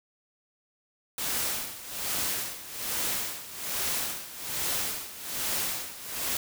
white noise with tremolo, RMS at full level -29 dBFS, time 1.18-6.37 s, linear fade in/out 2 ms, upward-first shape sine, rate 1.2 Hz, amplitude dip 80%, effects none

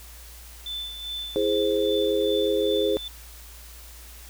sine tone with tremolo, 3522 Hz, A7, 1 cent sharp, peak -29 dBFS, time 0.66-3.08 s, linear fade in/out 2 ms, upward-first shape sine, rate 2.5 Hz, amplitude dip 55%
sine chord, E augmented, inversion none, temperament equal, 329.6 / 415.3 / 523.3 Hz, E4 / G#4 / B#4, 0 / 0 / 0 cents, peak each -28 / -23 / -25 dBFS, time 1.36-2.97 s, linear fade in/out 0 ms
effects added 58 Hz sine -44 dBFS peak until 4.29 s + white hiss -47 dBFS RMS until 4.29 s

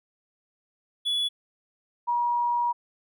triangle / sine tone pair in turn, 3411 / 957.2 Hz, G#7 / A#5, +46 / +46 cents, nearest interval octave + minor seventh, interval 2200 cents, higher first, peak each -22 dBFS, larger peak neither, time 1.05-1.29 / 2.07-2.73 s, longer second, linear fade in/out 20 ms, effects none

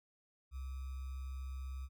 sine tone with sample-and-hold, 66 Hz, C2, 16 cents sharp, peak -40 dBFS, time 0.51-1.89 s, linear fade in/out 50 ms, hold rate 1225 Hz, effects none

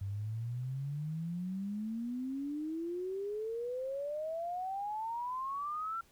sine exponential sweep, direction up, 96.1 to 1368 Hz, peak -35 dBFS, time 0.01-6.01 s, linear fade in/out 5 ms, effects pink hiss -66 dBFS RMS until 6.11 s

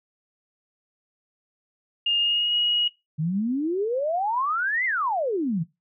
sine tone with pitch glide, 2827 to 2895 Hz, F7 to F#7, +20 to -38 cents, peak -20 dBFS, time 2.06-2.88 s, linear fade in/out 5 ms, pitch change +42 cents, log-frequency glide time 2.18-2.55 s
sine exponential two-way sweep, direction up then down, 147.8 to 2123 to 147.8 Hz, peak -22 dBFS, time 3.18-5.64 s, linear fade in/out 20 ms, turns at 4.85 s
effects noise-tail reverb RT60 0.2 s tail -17 dB re dry

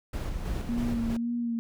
brown noise with tremolo, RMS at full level -31 dBFS, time 0.13-1.17 s, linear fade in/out 5 ms, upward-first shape square, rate 3.1 Hz, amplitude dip 35%
sine tone with vibrato, 234.2 Hz, A#3, 8 cents sharp, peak -27 dBFS, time 0.69-1.59 s, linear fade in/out 0 ms, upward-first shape sine, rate 1.9 Hz, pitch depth 33 cents each way
effects none

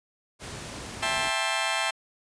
pink noise, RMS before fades -38 dBFS, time 0.39-1.32 s, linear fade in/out 50 ms
15% pulse chord, A minor seventh, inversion second, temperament just, 660 / 792 / 880 / 1056 Hz, E5 / G5 / A5 / C6, +2 / +18 / 0 / +16 cents, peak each -25 dBFS, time 1.02-1.91 s, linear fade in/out 10 ms
effects high-pass 60 Hz 12 dB/octave + resampled to 22050 Hz

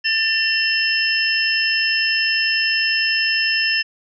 sine tone cluster, 1780 / 2731 / 3047 / 5260 Hz, A6 / F7 / G7 / E8, +20 / -39 / -50 / -5 cents, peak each -21 / -20 / -29 / -21 dBFS, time 0.04-3.83 s, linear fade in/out 20 ms, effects none

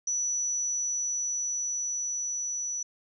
sine tone with level ramp, 5920 Hz, F#8, in tune, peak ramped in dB -26 to -30 dBFS, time 0.07-2.83 s, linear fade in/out 5 ms, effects none

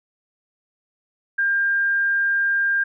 sine tone, 1600 Hz, G6, 35 cents sharp, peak -17 dBFS, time 1.38-2.84 s, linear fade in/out 10 ms, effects none

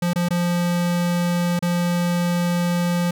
square tone with dropouts, 174.61 Hz, F3, in tune, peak -19 dBFS, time 0.02-3.11 s, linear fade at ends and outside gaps 5 ms, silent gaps 0.134-0.158 / 0.287-0.306 / 1.592-1.624 s, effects none

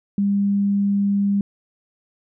sine tone, 200.5 Hz, G3, 39 cents sharp, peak -16 dBFS, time 0.18-1.41 s, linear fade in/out 2 ms, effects none

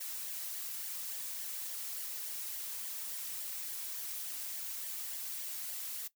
blue noise with flanger, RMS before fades -41 dBFS, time 0-6.08 s, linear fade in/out 10 ms, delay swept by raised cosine 0.76 to 2.86 ms, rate 3.5 Hz, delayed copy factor -0.5, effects noise-tail reverb RT60 0.1 s tail -17 dB re dry

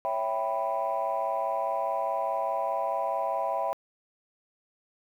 sine chord, C# half-diminished seventh, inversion none, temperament equal, 554.4 / 659.3 / 784 / 987.8 Hz, C#5 / E5 / G5 / B5, 0 / 0 / 0 / 0 cents, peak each -33 / -30 / -31 / -31 dBFS, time 0.05-3.73 s, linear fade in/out 0 ms, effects tanh soft clip ceiling -19 dBFS + 10-bit

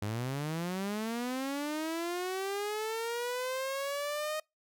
sawtooth linear sweep, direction up, 99.2 to 622.3 Hz, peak -29 dBFS, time 0.02-4.4 s, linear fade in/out 5 ms, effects noise-tail reverb RT60 0.2 s tail -26 dB re dry

